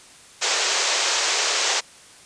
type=band-pass noise; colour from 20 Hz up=white; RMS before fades=-22 dBFS; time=0.41-1.81 s; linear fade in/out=20 ms; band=370 to 7300 Hz; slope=48 dB/octave; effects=white hiss -47 dBFS RMS until 2.25 s + resampled to 22050 Hz